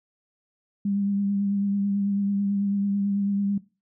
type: tone with vibrato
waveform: sine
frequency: 200.1 Hz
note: G3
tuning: 36 cents sharp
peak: -22 dBFS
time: 0.85-3.58 s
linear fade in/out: 5 ms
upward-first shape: triangle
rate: 9.1 Hz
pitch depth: 28 cents each way
effects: noise-tail reverb RT60 0.3 s tail -19 dB re dry